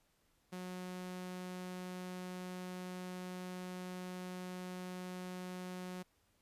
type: tone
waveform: sawtooth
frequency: 182.2 Hz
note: F#3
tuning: 26 cents flat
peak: -39 dBFS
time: 0.52-6.03 s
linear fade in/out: 10 ms
effects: pink hiss -75 dBFS RMS until 6.41 s + resampled to 32000 Hz